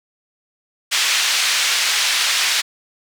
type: band-pass noise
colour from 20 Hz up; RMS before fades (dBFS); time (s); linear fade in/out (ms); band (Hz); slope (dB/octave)
pink; -18; 0.91-2.62; 20; 2200 to 6200; 12
effects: none